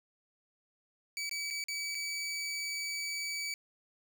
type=tone with dropouts; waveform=20% pulse; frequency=2289 Hz; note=D7; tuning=45 cents flat; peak=-30 dBFS; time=1.17-3.54 s; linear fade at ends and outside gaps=1 ms; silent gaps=1.294-1.312 / 1.503-1.508 / 1.64-1.684 / 1.947-1.951 s; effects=none